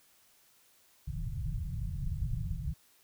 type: low-pass noise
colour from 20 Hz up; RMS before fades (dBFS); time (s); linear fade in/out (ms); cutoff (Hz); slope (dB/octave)
pink; -35; 1.07-2.74; 10; 170; 96
effects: white hiss -65 dBFS RMS until 3.03 s